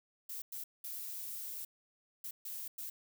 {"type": "noise bursts at uneven times", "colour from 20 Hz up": "violet", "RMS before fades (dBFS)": -43, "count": 6, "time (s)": [[0.29, 0.42], [0.52, 0.64], [0.84, 1.65], [2.24, 2.31], [2.45, 2.68], [2.78, 2.9]], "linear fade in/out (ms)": 5, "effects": []}